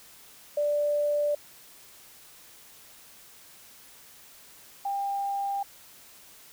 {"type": "tone pair in turn", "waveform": "sine", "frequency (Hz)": [587.3, 796.5], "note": ["D5", "G5"], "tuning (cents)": [0, 27], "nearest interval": "perfect fourth", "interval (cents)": 527, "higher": "second", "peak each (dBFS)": [-23, -27], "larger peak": "first", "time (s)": [[0.57, 1.35], [4.85, 5.63]], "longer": "neither", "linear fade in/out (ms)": 5, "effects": ["white hiss -52 dBFS RMS until 6.52 s"]}